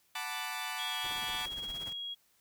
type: chord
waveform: 15% pulse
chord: B minor seventh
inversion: second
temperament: equal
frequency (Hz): 740 / 880 / 987.8 / 1174.7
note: F#5 / A5 / B5 / D6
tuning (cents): 0 / 0 / 0 / 0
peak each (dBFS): -36 / -34 / -38 / -35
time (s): 0.15-1.46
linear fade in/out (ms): 5
type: tone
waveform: sine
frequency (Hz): 3300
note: G#7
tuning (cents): -12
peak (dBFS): -37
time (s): 0.78-2.15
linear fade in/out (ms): 20
type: noise with tremolo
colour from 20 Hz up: pink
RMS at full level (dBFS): -46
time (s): 1.04-1.93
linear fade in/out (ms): 5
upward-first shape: triangle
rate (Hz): 17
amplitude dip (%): 75
effects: white hiss -70 dBFS RMS until 2.4 s